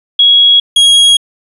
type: tone pair in turn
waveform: sine / 45% pulse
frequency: 3322 / 3297 Hz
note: G#7 / G#7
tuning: 0 / -13 cents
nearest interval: unison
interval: 13 cents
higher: first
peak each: -3 dBFS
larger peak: neither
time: 0.19-0.6 / 0.76-1.17 s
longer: neither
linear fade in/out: 5 ms
effects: resampled to 24000 Hz